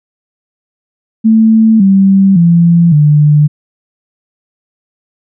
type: tone with pitch steps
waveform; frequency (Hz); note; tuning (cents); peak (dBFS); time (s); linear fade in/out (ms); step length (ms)
sine; 221.7 / 194.12 / 169.97 / 148.82; A3 / G3 / F3 / D3; +13 / -17 / -47 / +23; -3; 1.24-3.48; 20; 560
effects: none